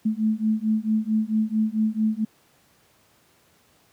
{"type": "beating tone pair", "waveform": "sine", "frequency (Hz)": [215.4, 219.9], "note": ["A3", "A3"], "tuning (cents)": [-37, -1], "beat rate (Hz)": 4.5, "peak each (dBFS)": -23, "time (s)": [0.05, 2.25], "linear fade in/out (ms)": 10, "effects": ["pink hiss -60 dBFS RMS until 3.92 s", "high-pass 100 Hz 12 dB/octave"]}